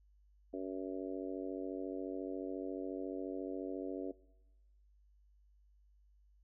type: harmonic tone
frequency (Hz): 94.2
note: F#2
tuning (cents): +32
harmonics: 3 / 4 / 5 / 6 / 7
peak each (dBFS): -42 / -44 / -46 / -48 / -49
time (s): 0.53-4.12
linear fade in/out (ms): 10
effects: noise-tail reverb RT60 1.0 s tail -22 dB re dry + added 50 Hz sine -64 dBFS peak until 6.43 s